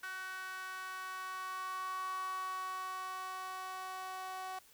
sawtooth tone with high-pass filter sweep, 375 Hz, F#4, 23 cents sharp, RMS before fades -42 dBFS, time 0.03-4.59 s, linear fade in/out 5 ms, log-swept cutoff 1400 to 870 Hz, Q 6.8, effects white hiss -63 dBFS RMS until 4.73 s

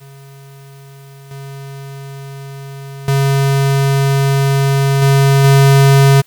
square tone with level steps, 137.6 Hz, C#3, 12 cents flat, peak -36 / -28 / -11 / -8 / -6 dBFS, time 0-6.22 s, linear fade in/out 20 ms, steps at 1.31 / 3.08 / 5.02 / 5.44 s, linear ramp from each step 2 ms, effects white hiss -51 dBFS RMS until 6.26 s

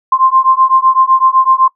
sine beating tone pair, 1046.5 / 1054.4 Hz, C6 / C6, 0 / +13 cents, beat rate 7.9 Hz, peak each -10 dBFS, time 0.12-1.68 s, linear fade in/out 5 ms, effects noise-tail reverb RT60 0.1 s tail -20 dB re dry

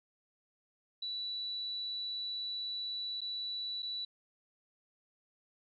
sine tone with dropouts, 3948 Hz, B7, 1 cent flat, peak -36 dBFS, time 1.02-4.05 s, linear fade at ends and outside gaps 5 ms, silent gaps 3.207-3.215 / 3.823-3.828 s, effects none

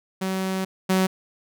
sawtooth tone pair in turn, 189.3 / 187.99 Hz, F#3 / F#3, +40 / +28 cents, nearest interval unison, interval 12 cents, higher first, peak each -20 / -14 dBFS, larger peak second, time 0.21-0.65 / 0.89-1.07 s, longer first, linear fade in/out 10 ms, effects none

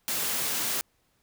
white high-pass noise, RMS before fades -29 dBFS, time 0.08-0.81 s, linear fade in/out 0 ms, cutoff 110 Hz, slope 48 dB/octave, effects pink hiss -70 dBFS RMS until 1.22 s

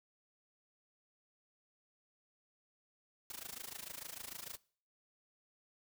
white noise with amplitude modulation, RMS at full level -44 dBFS, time 3.3-4.57 s, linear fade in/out 2 ms, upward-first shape sine, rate 26.7 Hz, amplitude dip 90%, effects noise-tail reverb RT60 0.5 s tail -23 dB re dry

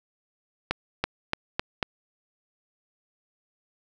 accelerating click train, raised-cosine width 0.3 ms, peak -8 dBFS, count 5, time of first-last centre 0.71-1.828 s, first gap 330 ms, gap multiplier 0.89, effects none

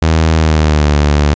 sawtooth tone with pitch glide, 80.2 to 73.54 Hz, E2 to D2, -47 to +3 cents, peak -4 dBFS, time 0.02-1.34 s, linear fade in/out 0 ms, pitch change -150 cents, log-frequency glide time 0.35-0.93 s, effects resampled to 16000 Hz

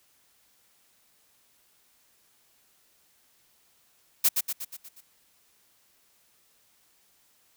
blue noise with echo, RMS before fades -20 dBFS, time 4.24-4.29 s, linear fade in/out 10 ms, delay 120 ms, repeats 6, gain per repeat -5 dB, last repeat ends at 5.01 s, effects white hiss -65 dBFS RMS until 7.56 s

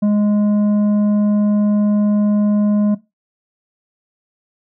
sine tone with tanh clipping, 207.7 Hz, G#3, in tune, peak -13 dBFS, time 0.02-2.95 s, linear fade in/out 10 ms, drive 7 dB, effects noise-tail reverb RT60 0.2 s tail -17 dB re dry

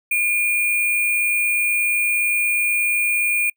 sine tone with sample-and-hold, 2421 Hz, D#7, 48 cents flat, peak -16 dBFS, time 0.11-3.5 s, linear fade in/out 5 ms, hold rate 11025 Hz, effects noise-tail reverb RT60 0.1 s tail -26 dB re dry

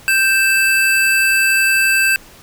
square tone pair together, 1568 / 2637 Hz, G6 / E7, 0 / 0 cents, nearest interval major sixth, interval 900 cents, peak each -15 dBFS, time 0.08-2.16 s, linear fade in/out 0 ms, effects pink hiss -42 dBFS RMS until 2.42 s

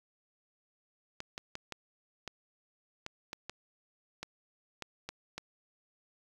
clicks, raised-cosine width 0.2 ms, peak -22 dBFS, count 12, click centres 1.204 / 1.379 / 1.554 / 1.723 / 2.277 / 3.064 / 3.331 / 3.496 / 4.23 / 4.823 / 5.09 / 5.38 s, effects 8-bit

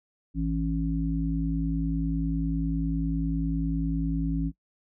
harmonic tone, 55 Hz, A1, in tune, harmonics 1 / 3 / 5, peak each -29 / -29 / -29 dBFS, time 0.34-4.52 s, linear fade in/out 50 ms, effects noise-tail reverb RT60 0.1 s tail -19 dB re dry

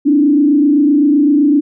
sine tone with frequency modulation, 291.3 Hz, D4, 14 cents flat, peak -7 dBFS, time 0.05-1.61 s, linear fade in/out 20 ms, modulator 27.8 Hz, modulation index 0.8, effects none

